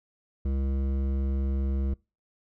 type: tone with hard clipping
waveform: triangle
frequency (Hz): 67.5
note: C#2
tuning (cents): -45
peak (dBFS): -27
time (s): 0.45-1.94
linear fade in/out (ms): 5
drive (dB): 16
effects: noise-tail reverb RT60 0.3 s tail -25 dB re dry